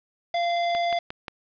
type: tone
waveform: square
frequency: 690 Hz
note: F5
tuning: 21 cents flat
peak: -23 dBFS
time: 0.34-0.99 s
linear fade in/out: 5 ms
type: click train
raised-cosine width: 0.3 ms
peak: -17 dBFS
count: 4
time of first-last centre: 0.75-1.282 s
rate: 5.64 Hz
effects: resampled to 11025 Hz + 7-bit